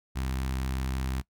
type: tone with notch filter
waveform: sawtooth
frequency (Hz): 65.41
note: C2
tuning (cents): 0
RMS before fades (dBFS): -31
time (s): 0.15-1.22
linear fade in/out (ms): 20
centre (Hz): 510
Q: 1.1
effects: noise-tail reverb RT60 0.1 s tail -21 dB re dry